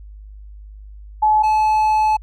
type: tone pair in turn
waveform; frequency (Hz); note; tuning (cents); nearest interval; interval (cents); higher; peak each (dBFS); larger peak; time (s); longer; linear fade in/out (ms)
sine / triangle; 857 / 861.9; A5 / A5; -46 / -36; unison; 10; second; -11; neither; 1.22-1.43 / 1.43-2.17; second; 10
effects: added 51 Hz sine -35 dBFS peak until 2.22 s